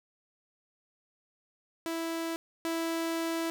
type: tone pair in turn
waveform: sawtooth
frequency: 329.7 / 329.7 Hz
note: E4 / E4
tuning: 0 / 0 cents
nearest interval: unison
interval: 0 cents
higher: neither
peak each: -28 / -26 dBFS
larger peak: second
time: 1.86-2.36 / 2.65-3.5 s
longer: second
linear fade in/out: 0 ms
effects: none